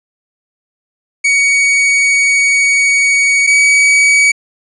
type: tone pair in turn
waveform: 45% pulse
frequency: 2244 / 2269 Hz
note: C#7 / C#7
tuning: +21 / +40 cents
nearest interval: unison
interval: 19 cents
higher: second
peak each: -8 / -6 dBFS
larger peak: second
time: 1.24-3.47 / 3.47-4.32 s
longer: first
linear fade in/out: 10 ms
effects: resampled to 22050 Hz + 8-bit